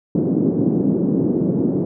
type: band-pass noise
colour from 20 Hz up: white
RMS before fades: -18 dBFS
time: 0.15-1.85 s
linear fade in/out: 5 ms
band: 150 to 340 Hz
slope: 24 dB/octave
effects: none